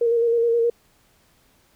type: tone with vibrato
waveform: sine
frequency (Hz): 466.2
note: A#4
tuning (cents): 0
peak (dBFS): -16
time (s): 0.01-0.7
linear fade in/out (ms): 5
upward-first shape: square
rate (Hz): 9.5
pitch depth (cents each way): 23
effects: pink hiss -60 dBFS RMS until 1.75 s